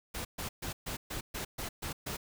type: noise bursts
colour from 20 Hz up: pink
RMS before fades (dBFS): -38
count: 9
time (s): 0.14-2.17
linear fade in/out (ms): 10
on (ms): 110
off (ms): 130
effects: none